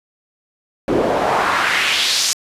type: noise with band-pass filter sweep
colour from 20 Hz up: pink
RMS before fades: -17 dBFS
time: 0.88-2.33 s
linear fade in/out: 0 ms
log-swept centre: 350 to 6300 Hz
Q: 1.9
effects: resampled to 32000 Hz